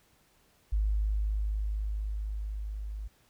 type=tone with level ramp; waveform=sine; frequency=52.1 Hz; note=G#1; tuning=6 cents sharp; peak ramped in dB=-24 to -35 dBFS; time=0.72-3.08 s; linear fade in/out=10 ms; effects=pink hiss -66 dBFS RMS until 3.29 s